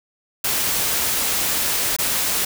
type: noise with dropouts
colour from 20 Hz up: white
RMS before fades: -21 dBFS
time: 0.44-2.45 s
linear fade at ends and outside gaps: 5 ms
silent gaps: 1.965-1.986 s
effects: none